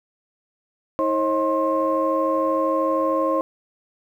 sine tone cluster, 319.3 / 539 / 632 / 1062 Hz, D#4 / C#5 / D#5 / C6, +45 / -49 / +27 / +25 cents, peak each -24 / -21 / -28 / -23 dBFS, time 0.99-3.41 s, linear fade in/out 0 ms, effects tanh soft clip ceiling -9 dBFS + 9-bit

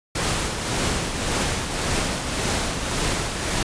pink noise with tremolo, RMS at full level -22 dBFS, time 0.15-3.63 s, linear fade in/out 5 ms, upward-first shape triangle, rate 1.8 Hz, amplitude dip 50%, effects resampled to 22050 Hz

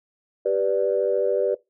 sine chord, G major, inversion none, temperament equal, 392 / 493.9 / 587.3 Hz, G4 / B4 / D5, 0 / 0 / 0 cents, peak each -24 / -22 / -23 dBFS, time 0.45-1.55 s, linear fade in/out 10 ms, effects noise-tail reverb RT60 0.2 s tail -20 dB re dry + tanh soft clip ceiling -9 dBFS

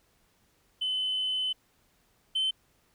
sine tone pair in turn, 3033 / 3075 Hz, F#7 / G7, +42 / -34 cents, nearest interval unison, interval 24 cents, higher second, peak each -26 / -23 dBFS, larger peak second, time 0.81-1.53 / 2.35-2.51 s, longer first, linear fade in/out 10 ms, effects tanh soft clip ceiling -23 dBFS + pink hiss -68 dBFS RMS until 2.94 s

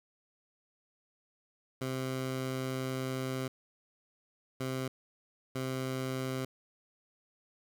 15% pulse tone bursts at uneven times, 130.81 Hz, C3, in tune, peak -27 dBFS, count 3, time 1.81-3.48 / 4.6-4.88 / 5.55-6.45 s, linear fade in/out 5 ms, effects none

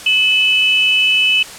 sine tone pair together, 2590 / 2993 Hz, E7 / F#7, -31 / +19 cents, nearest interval minor third, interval 250 cents, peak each -13 dBFS, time 0.06-1.43 s, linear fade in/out 5 ms, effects white hiss -32 dBFS RMS until 1.58 s + low-pass 9000 Hz 12 dB/octave

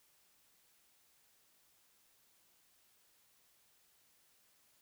silence, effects white hiss -71 dBFS RMS until 4.81 s

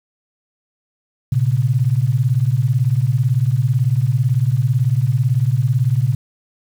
sine beating tone pair, 116.54 / 134.54 Hz, A#2 / C3, 0 / +49 cents, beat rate 18 Hz, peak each -16 / -16 dBFS, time 1.32-6.15 s, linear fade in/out 5 ms, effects 7-bit

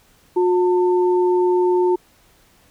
sine tone pair together, 360 / 895.9 Hz, F#4 / A5, -47 / +31 cents, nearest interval octave + major third, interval 1578 cents, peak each -14 / -23 dBFS, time 0.36-1.96 s, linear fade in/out 10 ms, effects pink hiss -55 dBFS RMS until 2.7 s

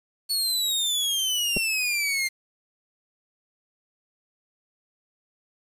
sawtooth exponential sweep, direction down, 4435 to 2093 Hz, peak -20 dBFS, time 0.29-2.29 s, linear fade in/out 20 ms
clicks, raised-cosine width 2 ms, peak -15 dBFS, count 2, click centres 1.566 / 1.571 s
effects resampled to 32000 Hz + 8-bit

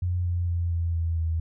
sine tone with pitch steps, 89.1 / 87.52 / 85.97 / 84.44 / 82.94 / 81.47 Hz, F2 / F2 / F2 / E2 / E2 / E2, +35 / +4 / -27 / +42 / +11 / -20 cents, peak -23 dBFS, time 0.02-1.4 s, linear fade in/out 5 ms, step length 230 ms, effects none

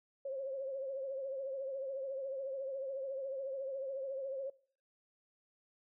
sine tone with vibrato, 539 Hz, C#5, 49 cents flat, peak -37 dBFS, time 0.25-4.5 s, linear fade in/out 5 ms, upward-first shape triangle, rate 14 Hz, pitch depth 66 cents each way, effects noise-tail reverb RT60 0.5 s tail -22 dB re dry

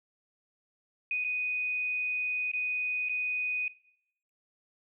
sine tone with dropouts, 2489 Hz, D#7, in tune, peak -28 dBFS, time 1.11-3.68 s, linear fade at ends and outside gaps 2 ms, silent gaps 1.241-1.246 / 2.516-2.535 / 3.087-3.094 s, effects noise-tail reverb RT60 0.7 s tail -18 dB re dry

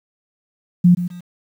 sine tone with echo, 176.7 Hz, F3, 21 cents sharp, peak -7 dBFS, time 0.84-0.95 s, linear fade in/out 10 ms, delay 130 ms, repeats 2, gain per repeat -12 dB, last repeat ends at 1.21 s, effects 8-bit

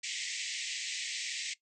pink band-pass noise, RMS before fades -38 dBFS, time 0.03-1.54 s, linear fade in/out 10 ms, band 1900 to 8100 Hz, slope 96 dB/octave, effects noise-tail reverb RT60 0.1 s tail -17 dB re dry

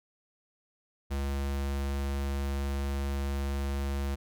square tone, 69.4 Hz, C#2, 3 cents sharp, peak -30 dBFS, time 1.1-4.16 s, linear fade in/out 20 ms, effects none

